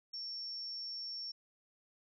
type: tone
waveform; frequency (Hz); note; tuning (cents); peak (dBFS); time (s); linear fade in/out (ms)
sine; 5460; F8; -40; -40; 0.13-1.32; 10
effects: none